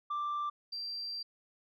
sine tone pair in turn, 1178 / 4712 Hz, D6 / D8, +5 / +5 cents, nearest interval 2 octaves, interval 2400 cents, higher second, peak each -30 / -36 dBFS, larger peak first, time 0.1-0.5 / 0.72-1.23 s, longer second, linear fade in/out 10 ms, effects tanh soft clip ceiling -31 dBFS

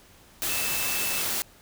sine tone in noise, 2637 Hz, E7, in tune, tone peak -33 dBFS, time 0.49-1.22 s, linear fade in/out 0 ms, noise white, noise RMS -28 dBFS, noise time 0.42-1.42 s, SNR -8 dB, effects pink hiss -54 dBFS RMS until 1.61 s

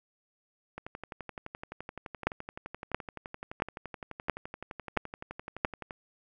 two click trains, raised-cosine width 0.5 ms, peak -10 / -24 dBFS, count 6 / 61, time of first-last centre 2.27-5.648 / 0.78-5.908 s, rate 1.48 / 11.7 Hz, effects none

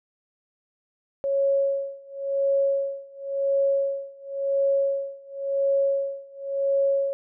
sine tone with tremolo, 552 Hz, C#5, 7 cents flat, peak -18 dBFS, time 1.24-7.13 s, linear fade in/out 0 ms, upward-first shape sine, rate 0.94 Hz, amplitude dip 95%, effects none

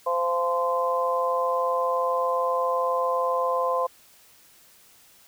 harmonic tone, 172.5 Hz, F3, 21 cents flat, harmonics 3 / 4 / 5 / 6, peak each -25 / -30 / -36 / -25 dBFS, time 0.06-3.87 s, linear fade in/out 10 ms, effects white hiss -55 dBFS RMS until 5.27 s

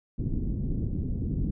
pink low-pass noise, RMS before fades -29 dBFS, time 0.18-1.51 s, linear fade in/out 10 ms, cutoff 280 Hz, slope 24 dB/octave, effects none

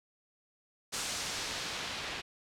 white noise with low-pass filter sweep, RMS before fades -38 dBFS, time 0.92-2.22 s, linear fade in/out 20 ms, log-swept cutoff 7600 to 3200 Hz, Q 1, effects none

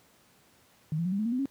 sine tone with pitch steps, 155.56 / 168.66 / 182.87 / 198.27 / 215 / 233.1 / 252.7 / 274 Hz, D#3 / E3 / F#3 / G3 / A3 / A#3 / B3 / C#4, 0 / +40 / -20 / +20 / -40 / 0 / +40 / -20 cents, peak -26 dBFS, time 0.92-1.456 s, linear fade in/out 0 ms, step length 67 ms, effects pink hiss -62 dBFS RMS until 1.5 s + high-pass 100 Hz 12 dB/octave

